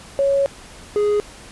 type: tone pair in turn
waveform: sine / triangle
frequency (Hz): 554.4 / 415.3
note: C#5 / G#4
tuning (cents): 0 / 0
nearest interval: perfect fourth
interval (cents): 500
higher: first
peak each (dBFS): -14 / -13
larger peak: second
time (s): 0.19-0.46 / 0.96-1.2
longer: first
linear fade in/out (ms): 0
effects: pink hiss -41 dBFS RMS until 1.51 s + resampled to 24000 Hz

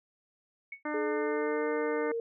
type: tone with exponential decay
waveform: sine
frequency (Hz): 2217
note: C#7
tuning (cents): 0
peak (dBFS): -35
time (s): 0.72-0.83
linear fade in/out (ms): 5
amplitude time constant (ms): 23
type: harmonic tone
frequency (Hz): 300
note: D4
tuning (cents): +37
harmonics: 1 / 2 / 3 / 4 / 5 / 6 / 7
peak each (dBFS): -35 / -38 / -40 / -41 / -42 / -43 / -43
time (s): 0.85-2.12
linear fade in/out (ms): 5
type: tone with pitch glide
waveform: sine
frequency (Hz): 425.9 to 461.8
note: G#4 to A#4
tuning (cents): +44 to -16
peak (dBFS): -30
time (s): 0.94-2.2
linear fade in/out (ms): 2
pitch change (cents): +140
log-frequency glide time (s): 1.05-1.7
effects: none

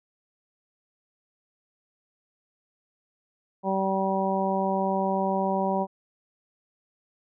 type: harmonic tone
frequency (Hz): 192.6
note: G3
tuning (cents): -30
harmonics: 1 / 2 / 3 / 4 / 5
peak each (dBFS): -28 / -31 / -29 / -29 / -30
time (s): 3.63-5.87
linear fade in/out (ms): 50
effects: none

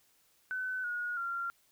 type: tone with pitch steps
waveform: sine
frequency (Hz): 1512 / 1445.4 / 1381.7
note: F#6 / F#6 / F6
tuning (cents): +37 / -41 / -19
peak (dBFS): -33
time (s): 0.51-1.5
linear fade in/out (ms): 0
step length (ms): 330
effects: white hiss -69 dBFS RMS until 1.71 s

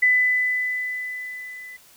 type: tone with level ramp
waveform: sine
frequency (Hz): 2000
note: B6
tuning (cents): +21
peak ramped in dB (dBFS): -13 to -37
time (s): 0.02-1.77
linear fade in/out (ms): 10
effects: white hiss -52 dBFS RMS until 1.96 s

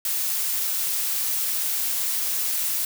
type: noise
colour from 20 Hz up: blue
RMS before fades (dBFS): -25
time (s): 0.05-2.85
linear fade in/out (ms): 2
effects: none

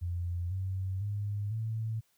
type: tone with pitch steps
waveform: sine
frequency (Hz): 87.31 / 94.66 / 102.64 / 111.28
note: F2 / F#2 / G#2 / A2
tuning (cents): 0 / +40 / -20 / +20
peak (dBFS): -31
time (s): 0.01-2.01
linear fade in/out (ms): 20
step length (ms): 500
effects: white hiss -72 dBFS RMS until 2.17 s

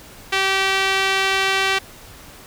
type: tone with band-pass filter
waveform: sawtooth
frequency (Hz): 386.3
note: G4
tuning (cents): -25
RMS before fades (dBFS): -19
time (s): 0.32-1.79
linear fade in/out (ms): 10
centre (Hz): 2600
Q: 1.1
effects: pink hiss -42 dBFS RMS until 2.46 s

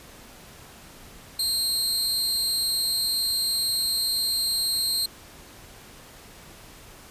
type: tone with amplitude modulation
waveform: sawtooth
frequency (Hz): 4186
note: C8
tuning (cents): 0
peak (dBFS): -17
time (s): 1.39-5.06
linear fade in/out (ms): 5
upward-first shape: sine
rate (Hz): 273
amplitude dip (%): 65
effects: pink hiss -47 dBFS RMS until 7.1 s + resampled to 32000 Hz

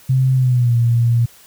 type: tone with pitch glide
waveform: sine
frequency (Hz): 130.81 to 117.89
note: C3 to A#2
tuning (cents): 0 to +20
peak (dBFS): -11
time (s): 0.09-1.26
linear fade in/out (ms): 10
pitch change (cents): -180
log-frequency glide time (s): 0.35-0.75
effects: white hiss -46 dBFS RMS until 1.46 s

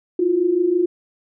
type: tone pair together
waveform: sine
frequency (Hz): 331.7 / 357.8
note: E4 / F4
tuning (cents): +11 / +42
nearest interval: minor second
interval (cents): 131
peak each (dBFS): -21 / -16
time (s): 0.19-0.86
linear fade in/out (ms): 5
effects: none

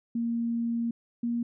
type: tone pair in turn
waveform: sine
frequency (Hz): 233.1 / 236.2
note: A#3 / A#3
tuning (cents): 0 / +23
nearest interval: unison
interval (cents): 23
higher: second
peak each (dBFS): -26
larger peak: neither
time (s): 0.15-0.91 / 1.23-1.43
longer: first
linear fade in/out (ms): 5
effects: none

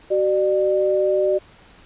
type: tone pair together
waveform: sine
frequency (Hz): 378.1 / 599.1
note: F#4 / D5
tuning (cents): +38 / +34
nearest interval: minor sixth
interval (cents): 796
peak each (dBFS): -19 / -18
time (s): 0.1-1.39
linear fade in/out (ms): 20
effects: pink hiss -49 dBFS RMS until 1.85 s + resampled to 8000 Hz

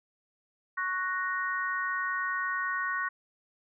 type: chord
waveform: sine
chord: F# major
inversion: second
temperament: equal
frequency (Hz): 1108.7 / 1480 / 1864.7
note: C#6 / F#6 / A#6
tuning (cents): 0 / 0 / 0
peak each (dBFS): -33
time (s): 0.77-3.09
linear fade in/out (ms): 10
effects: none

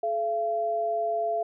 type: tone pair together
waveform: sine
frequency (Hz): 428.9 / 680.8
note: A4 / F5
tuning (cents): -44 / -44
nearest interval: minor sixth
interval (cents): 800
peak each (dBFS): -32 / -25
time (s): 0.03-1.43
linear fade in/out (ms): 5
effects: none

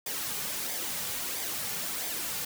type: noise with flanger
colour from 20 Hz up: white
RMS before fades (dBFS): -34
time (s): 0.06-2.45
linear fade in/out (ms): 5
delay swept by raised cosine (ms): 0.72 to 3.12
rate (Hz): 1.5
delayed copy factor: -0.5
effects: none

